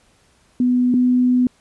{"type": "tone pair in turn", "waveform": "sine", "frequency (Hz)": [248.3, 249.6], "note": ["B3", "B3"], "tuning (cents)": [9, 19], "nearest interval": "unison", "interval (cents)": 10, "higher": "second", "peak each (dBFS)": [-13, -12], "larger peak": "second", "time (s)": [[0.6, 0.94], [0.94, 1.47]], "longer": "second", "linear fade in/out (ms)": 2, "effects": ["pink hiss -57 dBFS RMS until 1.6 s", "resampled to 24000 Hz"]}